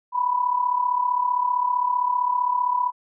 sine tone with amplitude modulation, 987.8 Hz, B5, in tune, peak -16 dBFS, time 0.12-2.92 s, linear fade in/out 50 ms, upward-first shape sine, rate 35.4 Hz, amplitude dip 70%, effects none

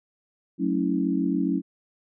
sine chord, F# minor seventh, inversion none, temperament equal with one note detuned, 185 / 220 / 277.2 / 324.2 Hz, F#3 / A3 / C#4 / E4, 0 / 0 / 0 / -29 cents, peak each -27 / -30 / -25 / -28 dBFS, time 0.58-1.62 s, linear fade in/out 50 ms, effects none

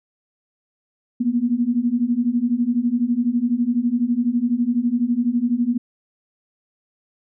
sine beating tone pair, 233.1 / 245.1 Hz, A#3 / B3, 0 / -13 cents, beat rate 12 Hz, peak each -21 / -19 dBFS, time 1.2-5.78 s, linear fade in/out 10 ms, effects none

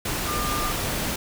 sine tone in noise, 1201 Hz, D6, 38 cents sharp, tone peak -28 dBFS, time 0.27-0.72 s, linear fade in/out 5 ms, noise pink, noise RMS -27 dBFS, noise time 0.05-1.16 s, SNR -4 dB, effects none

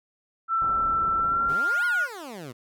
sine tone with pitch glide, 1336 to 1440.2 Hz, E6 to F#6, +23 to -47 cents, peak -21 dBFS, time 0.48-2.08 s, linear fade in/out 50 ms, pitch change +130 cents, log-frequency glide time 1.16-1.95 s
pink low-pass noise, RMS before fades -39 dBFS, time 0.61-1.55 s, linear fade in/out 10 ms, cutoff 1400 Hz, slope 96 dB/octave
15% pulse exponential two-way sweep, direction up then down, 113.9 to 1102 to 113.9 Hz, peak -30 dBFS, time 1.48-2.53 s, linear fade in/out 20 ms, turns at 1.85 s
effects none

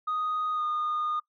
sine tone with pitch glide, 1244.5 to 1224.5 Hz, D#6 to D#6, 0 to -28 cents, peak -25 dBFS, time 0.07-1.2 s, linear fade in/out 10 ms, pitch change -28 cents, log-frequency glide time 0.53-0.63 s, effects noise-tail reverb RT60 0.1 s tail -20 dB re dry + tanh soft clip ceiling -24 dBFS

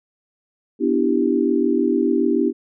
sine chord, E minor seventh, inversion second, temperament equal with one note detuned, 246.9 / 293.7 / 332.3 / 392 Hz, B3 / D4 / E4 / G4, 0 / 0 / +14 / 0 cents, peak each -21 dBFS, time 0.79-2.53 s, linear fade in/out 50 ms, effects none

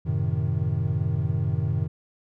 triangle chord, F# diminished seventh, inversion none, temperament equal, 92.5 / 110 / 130.81 / 155.56 Hz, F#2 / A2 / C3 / Eb3, 0 / 0 / 0 / 0 cents, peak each -26 dBFS, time 0.05-1.88 s, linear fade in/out 20 ms, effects none

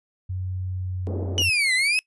sine tone with pitch glide, 92.5 to 91.54 Hz, F#2 to F#2, 0 to -18 cents, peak -26 dBFS, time 0.29-1.5 s, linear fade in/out 10 ms, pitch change -18 cents, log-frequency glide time 0.66-1.31 s
white band-pass noise, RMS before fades -33 dBFS, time 1.07-1.42 s, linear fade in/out 0 ms, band 200 to 490 Hz, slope 24 dB/octave
35% pulse exponential two-way sweep, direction down then up, 2978 to 1975.5 to 2604 Hz, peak -17 dBFS, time 1.38-1.99 s, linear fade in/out 0 ms, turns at 1.74 s
effects noise-tail reverb RT60 0.1 s tail -23 dB re dry + resampled to 24000 Hz

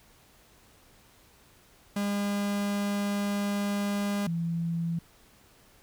45% pulse / sine tone pair in turn, 202.7 / 167.7 Hz, G#3 / E3, -42 / +30 cents, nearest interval minor third, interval 328 cents, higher first, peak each -27 dBFS, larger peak neither, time 1.96-4.27 / 4.27-4.99 s, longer first, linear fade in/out 5 ms, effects pink hiss -59 dBFS RMS until 5.82 s

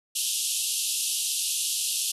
white band-pass noise, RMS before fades -28 dBFS, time 0.15-2.12 s, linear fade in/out 10 ms, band 2700 to 12000 Hz, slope 96 dB/octave, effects none

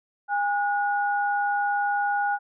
sine tone pair together, 814.3 / 1452 Hz, G#5 / F#6, -34 / -33 cents, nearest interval minor seventh, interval 1001 cents, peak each -23 / -27 dBFS, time 0.28-2.39 s, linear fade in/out 50 ms, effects none

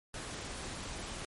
pink noise, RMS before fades -42 dBFS, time 0.14-1.25 s, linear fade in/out 2 ms, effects MP3 48 kbps

